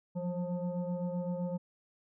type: tone with frequency modulation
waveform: sine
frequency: 174.61 Hz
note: F3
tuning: in tune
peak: -32 dBFS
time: 0.15-1.58 s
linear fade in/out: 20 ms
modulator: 357 Hz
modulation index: 1.1
effects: none